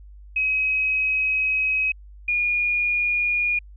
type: tone pair in turn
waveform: sine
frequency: 2542 / 2435 Hz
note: D#7 / D#7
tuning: +36 / -38 cents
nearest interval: minor second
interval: 74 cents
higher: first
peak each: -19 dBFS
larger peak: neither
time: 0.36-1.92 / 2.28-3.59 s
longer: first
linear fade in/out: 5 ms
effects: added 50 Hz sine -41 dBFS peak until 3.76 s